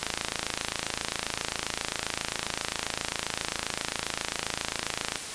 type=click train; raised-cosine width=0.2 ms; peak=-9 dBFS; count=142; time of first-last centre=0.03-5.157 s; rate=27.5 Hz; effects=white hiss -36 dBFS RMS until 5.34 s + resampled to 22050 Hz